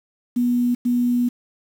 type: tone bursts at uneven times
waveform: sine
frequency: 243.2 Hz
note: B3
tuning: 26 cents flat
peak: -16 dBFS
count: 2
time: 0.36-0.75 / 0.85-1.29 s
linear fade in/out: 10 ms
effects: 7-bit